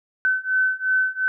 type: beating tone pair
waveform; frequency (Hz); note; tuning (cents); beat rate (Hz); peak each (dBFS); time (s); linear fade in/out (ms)
sine; 1520 / 1522.8; F#6 / F#6; +46 / +49; 2.8; -22 / -21; 0.25-1.28; 0
effects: none